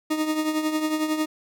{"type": "tone with tremolo", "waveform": "40% pulse", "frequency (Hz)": 310, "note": "D#4", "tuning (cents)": -6, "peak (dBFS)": -19, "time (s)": [0.1, 1.26], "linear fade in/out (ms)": 10, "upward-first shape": "triangle", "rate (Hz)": 11, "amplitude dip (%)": 65, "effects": []}